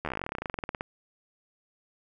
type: slowing click train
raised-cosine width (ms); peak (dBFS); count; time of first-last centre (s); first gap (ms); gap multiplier
0.5; -17; 26; 0.05-0.809; 12; 1.07
effects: none